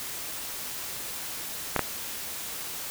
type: clicks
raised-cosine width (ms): 0.5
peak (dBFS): -8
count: 2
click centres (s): 1.763 / 1.793
effects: white hiss -36 dBFS RMS until 2.9 s